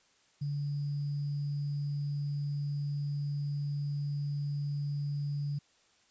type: tone with sample-and-hold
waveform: sine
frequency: 144.1 Hz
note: D3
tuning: 33 cents flat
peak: -31 dBFS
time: 0.41-5.59 s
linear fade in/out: 10 ms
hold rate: 4900 Hz
effects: white hiss -67 dBFS RMS until 6.1 s + resampled to 16000 Hz